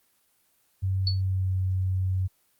sine tone with pitch glide, 95.2 to 93.56 Hz, F#2 to F#2, +50 to +20 cents, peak -23 dBFS, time 0.82-2.28 s, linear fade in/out 20 ms, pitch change -30 cents, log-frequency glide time 1.16-1.52 s
sine tone with exponential decay, 4435 Hz, C#8, in tune, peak -22 dBFS, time 1.07-1.21 s, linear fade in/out 1 ms, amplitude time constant 30 ms
effects white hiss -67 dBFS RMS until 2.59 s + Opus 24 kbps

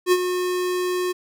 square tone with ADSR envelope, 362 Hz, F#4, 38 cents flat, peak -13 dBFS, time 0.06-1.13 s, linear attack 60 ms, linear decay 48 ms, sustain -9 dB, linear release 18 ms, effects none

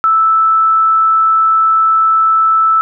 sine tone, 1316 Hz, E6, 3 cents flat, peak -7 dBFS, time 0.04-2.81 s, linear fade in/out 0 ms, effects none

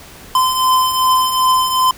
square beating tone pair, 1026 / 1028.6 Hz, C6 / C6, -34 / -30 cents, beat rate 2.6 Hz, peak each -20 / -13 dBFS, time 0.35-1.91 s, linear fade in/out 2 ms, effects pink hiss -38 dBFS RMS until 1.97 s

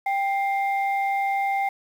sine tone pair together, 788 / 2104 Hz, G5 / C7, +9 / +9 cents, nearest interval octave + perfect fourth, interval 1700 cents, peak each -21 / -28 dBFS, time 0.06-1.69 s, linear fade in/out 5 ms, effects tanh soft clip ceiling -15 dBFS + 8-bit

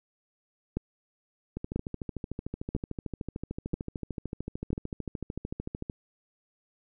two click trains, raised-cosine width 3 ms, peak -21 / -16 dBFS, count 59 / 5, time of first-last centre 1.57-5.898 / 0.77-4.73 s, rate 13.4 / 1.01 Hz, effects none

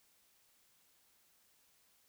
silence, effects white hiss -71 dBFS RMS until 2.08 s

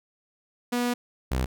sawtooth tone pair in turn, 243.2 / 64.12 Hz, B3 / C2, -26 / -34 cents, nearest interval octave + major seventh, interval 2308 cents, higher first, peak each -20 dBFS, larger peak neither, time 0.72-0.94 / 1.31-1.46 s, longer first, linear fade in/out 10 ms, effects none

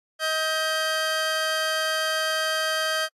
20% pulse tone pair together, 632.2 / 1577 Hz, D#5 / G6, +27 / +10 cents, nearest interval octave + major third, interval 1583 cents, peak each -21 dBFS, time 0.19-3.09 s, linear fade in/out 50 ms, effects low-pass 11000 Hz 12 dB/octave + AAC 64 kbps

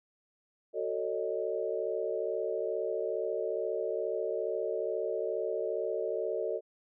sine chord, D# half-diminished seventh, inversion first, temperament just, 373.4 / 448 / 560 / 622.3 Hz, F#4 / A4 / C#5 / D#5, +16 / +31 / +18 / 0 cents, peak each -37 / -34 / -37 / -36 dBFS, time 0.73-6.61 s, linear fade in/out 50 ms, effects none

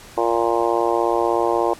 harmonic tone, 116.54 Hz, A#2, in tune, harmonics 3 / 4 / 5 / 6 / 7 / 8 / 9, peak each -22 / -23 / -24 / -25 / -25 / -26 / -27 dBFS, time 0.17-1.74 s, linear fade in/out 10 ms, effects pink hiss -42 dBFS RMS until 1.79 s + low-pass 12000 Hz 12 dB/octave

